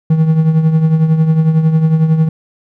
triangle tone with tremolo, 159.3 Hz, D#3, 41 cents sharp, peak -3 dBFS, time 0.1-2.29 s, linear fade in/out 5 ms, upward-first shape triangle, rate 11 Hz, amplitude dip 65%, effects none

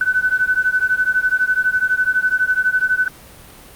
sine beating tone pair, 1500 / 1512 Hz, F#6 / F#6, +23 / +37 cents, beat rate 12 Hz, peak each -17 dBFS, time 0.01-3.08 s, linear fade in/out 2 ms, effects pink hiss -41 dBFS RMS until 3.75 s + Opus 32 kbps

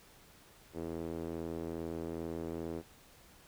sawtooth tone with band-pass filter, 82.41 Hz, E2, in tune, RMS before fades -40 dBFS, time 0.73-2.83 s, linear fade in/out 50 ms, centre 380 Hz, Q 1.9, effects pink hiss -60 dBFS RMS until 3.47 s

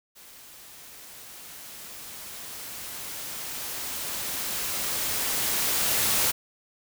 white noise with level ramp, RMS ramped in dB -49 to -23 dBFS, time 0.15-6.32 s, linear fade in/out 20 ms, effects none

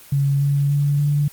sine tone with pitch steps, 139.7 / 141.65 / 143.63 / 145.63 Hz, C#3 / C#3 / D3 / D3, +14 / +38 / -38 / -14 cents, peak -15 dBFS, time 0.12-1.28 s, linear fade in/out 5 ms, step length 290 ms, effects white hiss -44 dBFS RMS until 1.32 s + Opus 24 kbps

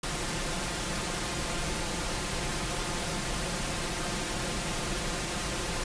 pink noise with comb filter, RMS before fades -32 dBFS, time 0.03-5.84 s, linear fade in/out 5 ms, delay 5.7 ms, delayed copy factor +0.55, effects resampled to 22050 Hz

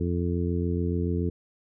harmonic tone, 87 Hz, F2, 6 cents flat, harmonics 1 / 2 / 3 / 4 / 5, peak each -27 / -30 / -32 / -33 / -34 dBFS, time 0-1.3 s, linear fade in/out 10 ms, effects none

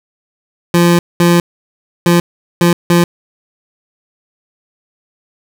25% pulse tone bursts at uneven times, 172.7 Hz, F3, 19 cents flat, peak -3 dBFS, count 5, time 0.74-0.99 / 1.2-1.4 / 2.06-2.2 / 2.61-2.73 / 2.9-3.04 s, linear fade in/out 2 ms, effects none

